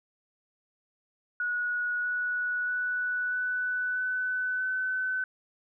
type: tone with pitch steps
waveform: sine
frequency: 1459 / 1470 / 1481.1 / 1492.2 / 1503.5 / 1514.8 Hz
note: F#6 / F#6 / F#6 / F#6 / F#6 / F#6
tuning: -25 / -12 / +1 / +14 / +27 / +40 cents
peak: -27 dBFS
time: 1.4-5.24 s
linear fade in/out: 2 ms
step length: 640 ms
effects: none